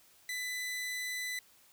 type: tone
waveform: sawtooth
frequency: 1998 Hz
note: B6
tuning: 20 cents sharp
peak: -32 dBFS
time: 0.29-1.39 s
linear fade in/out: 2 ms
effects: white hiss -63 dBFS RMS until 1.72 s